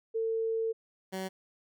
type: tone pair in turn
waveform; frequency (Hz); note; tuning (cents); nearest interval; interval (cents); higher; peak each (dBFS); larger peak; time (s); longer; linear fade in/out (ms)
sine / 15% pulse; 450 / 189.2; A4 / F#3; +39 / +39; octave + minor third; 1500; first; -28; neither; 0.14-0.73 / 1.12-1.29; first; 20
effects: none